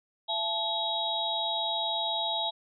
sine tone cluster, 674 / 866 / 3340 / 3810 Hz, E5 / A5 / G#7 / A#7, +38 / -28 / +9 / +37 cents, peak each -35 / -33 / -35 / -31 dBFS, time 0.28-2.51 s, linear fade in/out 20 ms, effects none

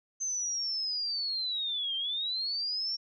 sine linear two-way sweep, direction down then up, 6270 to 3136 to 5530 Hz, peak -30 dBFS, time 0.2-2.97 s, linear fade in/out 20 ms, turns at 1.96 s, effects none

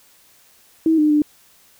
sine tone with pitch steps, 321.7 / 302.9 / 298.2 Hz, E4 / D#4 / D4, -42 / -46 / +27 cents, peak -12 dBFS, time 0.86-1.22 s, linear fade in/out 2 ms, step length 120 ms, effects white hiss -53 dBFS RMS until 1.79 s

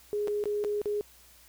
sine tone with dropouts, 415.3 Hz, G#4, in tune, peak -27 dBFS, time 0.13-1.01 s, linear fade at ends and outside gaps 0 ms, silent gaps 0.274-0.281 / 0.439-0.456 / 0.64-0.647 / 0.816-0.857 s, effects added 60 Hz sine -62 dBFS peak until 1.48 s + white hiss -57 dBFS RMS until 1.48 s

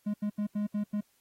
triangle tone bursts at uneven times, 207.7 Hz, G#3, in tune, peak -26 dBFS, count 6, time 0.06-0.14 / 0.22-0.3 / 0.38-0.47 / 0.55-0.67 / 0.74-0.84 / 0.93-1.01 s, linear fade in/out 10 ms, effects white hiss -70 dBFS RMS until 1.2 s + AAC 48 kbps

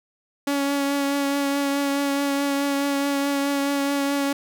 sawtooth tone with vibrato, 280.7 Hz, C#4, 22 cents sharp, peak -17 dBFS, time 0.47-4.33 s, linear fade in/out 5 ms, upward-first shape triangle, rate 4.7 Hz, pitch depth 20 cents each way, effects none

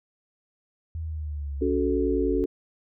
sine linear sweep, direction down, 81.9 to 51.91 Hz, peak -29 dBFS, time 0.95-2.44 s, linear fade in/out 0 ms
sine chord, F# minor, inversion second, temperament equal with one note detuned, 280.9 / 370 / 440 Hz, C#4 / F#4 / A4, +23 / 0 / 0 cents, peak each -26 / -26 / -27 dBFS, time 1.61-2.46 s, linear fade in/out 10 ms
effects none

